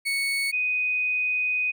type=tone pair in turn; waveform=35% pulse / sine; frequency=2217 / 2495 Hz; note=C#7 / D#7; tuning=0 / +4 cents; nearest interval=major second; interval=204 cents; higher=second; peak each=-22 / -22 dBFS; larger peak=neither; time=0.05-0.52 / 0.52-1.72 s; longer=second; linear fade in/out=20 ms; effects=none